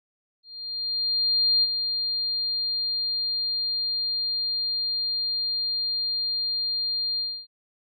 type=tone with ADSR envelope; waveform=sine; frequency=4200 Hz; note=C8; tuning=6 cents sharp; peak=-17 dBFS; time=0.43-7.47 s; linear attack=1200 ms; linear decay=32 ms; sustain=-7 dB; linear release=280 ms; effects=none